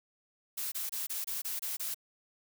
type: noise bursts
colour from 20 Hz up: blue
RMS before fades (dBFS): -36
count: 8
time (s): 0.57-1.945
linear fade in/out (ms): 10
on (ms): 150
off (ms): 25
effects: none